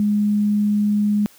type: tone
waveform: sine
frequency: 207.7 Hz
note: G#3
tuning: in tune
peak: -15 dBFS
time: 0-1.26 s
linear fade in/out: 0 ms
effects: white hiss -50 dBFS RMS until 1.38 s + high-pass 60 Hz 12 dB/octave